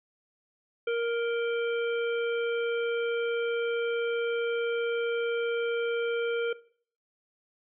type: harmonic tone with a mistuned harmonic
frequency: 467.7 Hz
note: A#4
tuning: 6 cents sharp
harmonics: 1 / 3 / 5 / 7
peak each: -26 / -36 / -40 / -43 dBFS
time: 0.87-6.53 s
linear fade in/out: 5 ms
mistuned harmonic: 7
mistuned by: -74 cents
effects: noise-tail reverb RT60 0.5 s tail -19 dB re dry